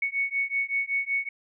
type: beating tone pair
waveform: sine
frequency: 2217 / 2222.3 Hz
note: C#7 / C#7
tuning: 0 / +4 cents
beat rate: 5.3 Hz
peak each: -28 dBFS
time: 0.02-1.29 s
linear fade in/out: 5 ms
effects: none